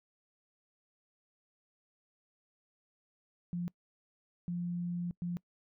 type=tone bursts at uneven times; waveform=sine; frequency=174.61 Hz; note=F3; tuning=in tune; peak=-33 dBFS; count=3; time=3.53-3.68 / 4.48-5.11 / 5.22-5.37 s; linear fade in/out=0 ms; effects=noise-tail reverb RT60 0.1 s tail -24 dB re dry